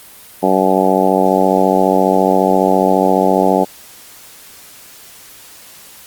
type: harmonic tone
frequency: 94.6 Hz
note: F#2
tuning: 39 cents sharp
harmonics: 2 / 3 / 4 / 5 / 6 / 7 / 8 / 9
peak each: -18 / -18 / -18 / -18 / -18 / -18 / -18 / -18 dBFS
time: 0.42-3.65 s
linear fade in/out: 20 ms
effects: white hiss -39 dBFS RMS until 6.06 s + Opus 32 kbps